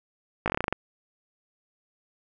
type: slowing click train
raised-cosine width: 0.5 ms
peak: -10 dBFS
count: 10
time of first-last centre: 0.46-0.726 s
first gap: 18 ms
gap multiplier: 1.12
effects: none